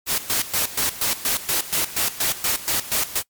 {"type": "noise with tremolo", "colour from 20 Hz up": "white", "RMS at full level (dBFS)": -21, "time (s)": [0.06, 3.23], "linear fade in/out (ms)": 50, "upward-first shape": "square", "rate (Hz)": 4.2, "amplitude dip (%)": 80, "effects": ["noise-tail reverb RT60 0.1 s tail -21 dB re dry", "MP3 96 kbps"]}